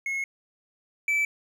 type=tone pair in turn; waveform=triangle; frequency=2173 / 2314 Hz; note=C#7 / D7; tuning=-35 / -26 cents; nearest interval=minor second; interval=109 cents; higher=second; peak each=-25 / -20 dBFS; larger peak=second; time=0.06-0.24 / 1.08-1.25 s; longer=first; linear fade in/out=2 ms; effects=none